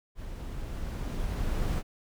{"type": "noise with level ramp", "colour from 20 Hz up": "brown", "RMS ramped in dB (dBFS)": [-40, -27], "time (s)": [0.15, 1.83], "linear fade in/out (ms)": 50, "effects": []}